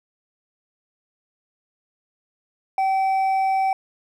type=tone with hard clipping; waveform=sine; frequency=769 Hz; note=G5; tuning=33 cents flat; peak=-19 dBFS; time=2.78-3.73 s; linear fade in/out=2 ms; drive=4 dB; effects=none